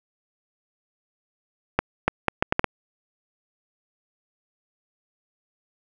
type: accelerating click train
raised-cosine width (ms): 0.5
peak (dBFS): -3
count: 7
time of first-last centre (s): 1.79-2.643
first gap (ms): 290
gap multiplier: 0.7
effects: none